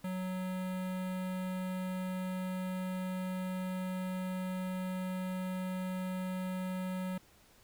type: tone with notch filter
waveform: square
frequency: 185 Hz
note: F#3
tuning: in tune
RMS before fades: -37 dBFS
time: 0.04-7.18 s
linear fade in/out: 5 ms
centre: 5500 Hz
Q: 0.8
effects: pink hiss -63 dBFS RMS until 7.63 s